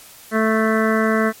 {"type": "harmonic tone", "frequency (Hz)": 220, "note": "A3", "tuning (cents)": 0, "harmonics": [1, 2, 3, 5, 6, 7, 8, 9], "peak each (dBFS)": [-18, -21, -23, -25, -26, -26, -27, -28], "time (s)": [0.31, 1.33], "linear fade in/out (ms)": 50, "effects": ["white hiss -43 dBFS RMS until 1.4 s", "MP3 64 kbps"]}